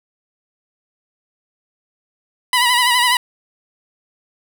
15% pulse tone with vibrato, 980 Hz, B5, 14 cents flat, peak -6 dBFS, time 2.53-3.17 s, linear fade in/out 2 ms, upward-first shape sine, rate 12 Hz, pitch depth 55 cents each way, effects none

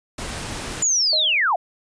pink noise, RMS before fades -30 dBFS, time 0.18-0.83 s, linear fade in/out 5 ms
sine linear sweep, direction down, 7100 to 630 Hz, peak -16 dBFS, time 0.82-1.56 s, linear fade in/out 5 ms
sine tone with exponential decay, 622.3 Hz, D#5, in tune, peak -23 dBFS, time 1.13-1.48 s, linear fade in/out 1 ms, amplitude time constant 76 ms
effects resampled to 22050 Hz

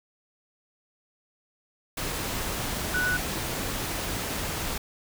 sine tone in noise, 1480 Hz, F#6, in tune, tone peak -24 dBFS, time 2.94-3.17 s, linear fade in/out 5 ms, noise pink, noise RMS -31 dBFS, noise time 1.97-4.78 s, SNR +4 dB, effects none

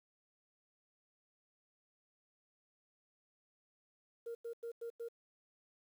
sine tone bursts, 466.2 Hz, A#4, in tune, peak -39 dBFS, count 5, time 4.26-5.086 s, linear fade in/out 10 ms, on 90 ms, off 94 ms, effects tanh soft clip ceiling -38 dBFS + 11-bit

